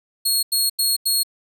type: tone bursts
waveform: 20% pulse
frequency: 4308 Hz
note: C8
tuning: 50 cents sharp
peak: -11 dBFS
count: 4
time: 0.25-1.234 s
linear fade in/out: 10 ms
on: 180 ms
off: 88 ms
effects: none